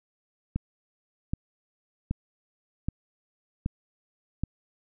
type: click train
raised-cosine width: 5 ms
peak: -15 dBFS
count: 6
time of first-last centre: 0.56-4.436 s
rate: 1.29 Hz
effects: none